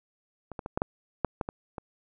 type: clicks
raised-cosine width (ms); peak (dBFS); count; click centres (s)
1; -25 / -21 / -21 / -13 / -11 / -10 / -15 / -19 / -22; 9; 0.517 / 0.592 / 0.661 / 0.775 / 0.819 / 1.247 / 1.412 / 1.489 / 1.782
effects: none